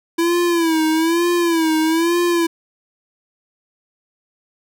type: tone with vibrato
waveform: square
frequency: 331.4 Hz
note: E4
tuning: 9 cents sharp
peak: -15 dBFS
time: 0.18-2.47 s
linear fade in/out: 10 ms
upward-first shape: sine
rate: 1.1 Hz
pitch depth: 90 cents each way
effects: none